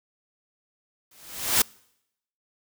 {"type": "noise with exponential growth", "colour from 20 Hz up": "white", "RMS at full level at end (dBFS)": -17, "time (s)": [1.11, 1.62], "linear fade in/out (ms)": 5, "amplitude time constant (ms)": 110, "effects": ["noise-tail reverb RT60 0.8 s tail -26 dB re dry"]}